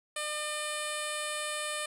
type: tone with low-pass filter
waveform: 10% pulse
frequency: 602 Hz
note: D5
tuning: 43 cents sharp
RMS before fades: -35 dBFS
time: 0.16-1.86 s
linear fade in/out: 5 ms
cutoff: 10000 Hz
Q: 2.6
effects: none